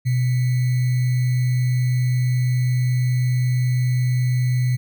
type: tone with sample-and-hold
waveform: sine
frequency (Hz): 125.4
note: B2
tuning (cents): +27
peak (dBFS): -16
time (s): 0.05-4.77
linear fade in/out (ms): 20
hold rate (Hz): 2100
effects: none